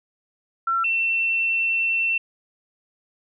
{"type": "tone pair in turn", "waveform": "sine", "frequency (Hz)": [1352, 2695], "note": ["E6", "E7"], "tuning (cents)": [43, 38], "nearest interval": "octave", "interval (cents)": 1195, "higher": "second", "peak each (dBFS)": [-19, -19], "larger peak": "neither", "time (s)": [[0.67, 0.84], [0.84, 2.18]], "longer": "second", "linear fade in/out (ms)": 5, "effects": []}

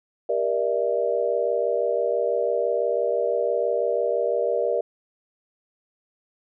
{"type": "chord", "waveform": "sine", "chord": "E half-diminished seventh", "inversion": "first", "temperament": "just", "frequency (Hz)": [395.6, 474.7, 593.3, 659.3], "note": ["G4", "Bb4", "D5", "E5"], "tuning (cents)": [16, 31, 18, 0], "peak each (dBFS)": [-29, -24, -25, -28], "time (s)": [0.29, 4.81], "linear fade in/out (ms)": 5, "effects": []}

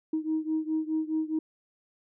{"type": "beating tone pair", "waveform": "sine", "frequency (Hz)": [313.2, 318], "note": ["D#4", "D#4"], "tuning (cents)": [11, 38], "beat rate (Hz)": 4.8, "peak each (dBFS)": [-28, -30], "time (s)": [0.13, 1.39], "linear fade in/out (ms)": 5, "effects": ["tanh soft clip ceiling -20 dBFS"]}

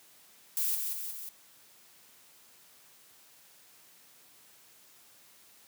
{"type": "noise with echo", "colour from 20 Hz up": "violet", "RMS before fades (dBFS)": -30, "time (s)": [0.57, 0.75], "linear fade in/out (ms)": 0, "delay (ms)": 180, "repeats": 3, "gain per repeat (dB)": -4, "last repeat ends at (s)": 1.29, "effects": ["white hiss -59 dBFS RMS until 5.67 s", "high-pass 100 Hz 12 dB/octave"]}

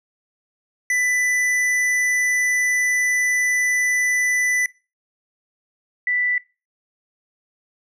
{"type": "tone pair in turn", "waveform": ["square", "sine"], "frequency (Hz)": [1990, 1977.4], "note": ["B6", "B6"], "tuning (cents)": [13, 2], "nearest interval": "unison", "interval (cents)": 11, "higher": "first", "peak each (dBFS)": -18, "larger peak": "neither", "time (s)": [[0.9, 4.66], [6.07, 6.38]], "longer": "first", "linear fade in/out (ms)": 2, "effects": ["noise-tail reverb RT60 0.3 s tail -21 dB re dry", "low-pass 10000 Hz 12 dB/octave"]}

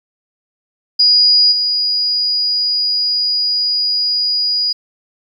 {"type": "tone with level steps", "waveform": "sine", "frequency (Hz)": 4899, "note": "D#8", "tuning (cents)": -28, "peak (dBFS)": [-7, -13], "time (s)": [0.99, 4.73], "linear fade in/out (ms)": 10, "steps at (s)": 1.51, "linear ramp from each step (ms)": 20, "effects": ["8-bit"]}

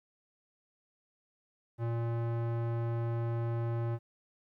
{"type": "tone with low-pass filter", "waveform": "square", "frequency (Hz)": 116.54, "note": "A#2", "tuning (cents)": 0, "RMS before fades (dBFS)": -33, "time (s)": [1.78, 3.99], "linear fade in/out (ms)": 50, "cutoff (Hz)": 1200, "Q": 0.71, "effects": ["12-bit"]}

